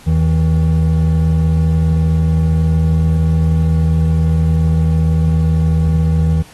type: tone pair together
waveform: triangle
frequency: 80.2 / 160.4 Hz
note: E2 / E3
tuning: -47 / -47 cents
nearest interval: octave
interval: 1200 cents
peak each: -11 dBFS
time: 0.06-6.43 s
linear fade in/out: 20 ms
effects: pink hiss -42 dBFS RMS until 6.53 s + AAC 32 kbps